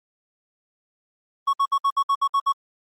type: tone bursts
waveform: triangle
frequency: 1108.7 Hz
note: C#6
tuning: in tune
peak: -15 dBFS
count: 9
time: 1.47-2.525 s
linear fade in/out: 10 ms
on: 63 ms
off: 61 ms
effects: Opus 24 kbps